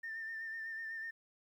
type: tone with vibrato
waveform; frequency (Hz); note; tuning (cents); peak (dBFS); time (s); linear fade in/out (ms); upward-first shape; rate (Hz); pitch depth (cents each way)
sine; 1800; A6; +39; -39; 0.03-1.11; 10; sine; 8; 32
effects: tanh soft clip ceiling -36 dBFS + 12-bit